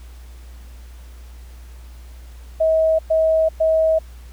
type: tone bursts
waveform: sine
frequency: 640 Hz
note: D#5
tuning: 49 cents sharp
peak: -13 dBFS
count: 3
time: 2.6-3.99 s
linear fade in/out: 10 ms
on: 390 ms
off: 110 ms
effects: added 60 Hz sine -36 dBFS peak until 4.32 s + pink hiss -51 dBFS RMS until 4.32 s